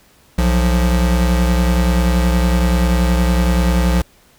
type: tone pair together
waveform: square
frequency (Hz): 61.74 / 174.63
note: B1 / F3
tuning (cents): 0 / 0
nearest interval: octave + tritone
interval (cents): 1800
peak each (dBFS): -14 / -18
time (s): 0.38-4.02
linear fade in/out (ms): 5
effects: pink hiss -51 dBFS RMS until 4.38 s

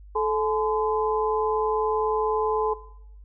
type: tone cluster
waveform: sine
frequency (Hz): 434.4 / 852 / 1022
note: A4 / G#5 / C6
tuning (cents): -22 / +44 / -41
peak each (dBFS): -24 / -28 / -26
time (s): 0.15-2.74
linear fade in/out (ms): 10
effects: noise-tail reverb RT60 0.8 s tail -18 dB re dry + added 50 Hz sine -43 dBFS peak until 3.24 s

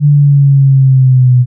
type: linear sweep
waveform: sine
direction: down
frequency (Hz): 147.3 to 123.47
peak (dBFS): -3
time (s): 0-1.46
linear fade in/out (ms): 50
effects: none

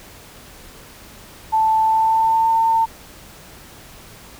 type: tone with pitch glide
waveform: sine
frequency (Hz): 880 to 902.7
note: A5 to A5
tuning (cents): 0 to +44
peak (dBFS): -13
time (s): 1.52-2.86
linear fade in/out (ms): 20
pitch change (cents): +44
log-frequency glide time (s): 1.8-2.5
effects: pink hiss -42 dBFS RMS until 4.39 s

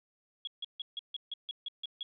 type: tone bursts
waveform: sine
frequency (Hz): 3333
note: G#7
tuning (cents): +5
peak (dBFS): -35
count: 10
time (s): 0.45-2.03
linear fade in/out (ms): 2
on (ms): 23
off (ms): 150
effects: none

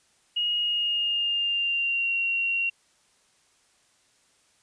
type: tone with pitch glide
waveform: sine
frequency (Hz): 2877 to 2749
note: F#7 to F7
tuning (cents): -49 to -28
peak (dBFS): -23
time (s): 0.36-2.7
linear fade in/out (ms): 10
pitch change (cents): -79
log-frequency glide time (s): 0.59-2.14
effects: white hiss -64 dBFS RMS until 4.62 s + resampled to 22050 Hz

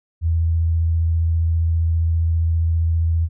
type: tone with vibrato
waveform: sine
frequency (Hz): 82.41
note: E2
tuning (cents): 0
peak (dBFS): -15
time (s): 0.21-3.29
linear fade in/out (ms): 50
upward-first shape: triangle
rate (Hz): 15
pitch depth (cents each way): 20
effects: none

